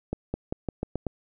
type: accelerating click train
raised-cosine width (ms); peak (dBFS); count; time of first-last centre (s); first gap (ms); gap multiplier
2; -15; 7; 0.13-1.067; 210; 0.88
effects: none